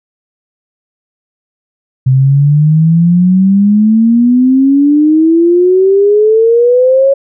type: exponential sweep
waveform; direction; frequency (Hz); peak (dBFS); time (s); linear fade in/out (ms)
sine; up; 128.5 to 554.4; -4; 2.06-7.14; 10
effects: none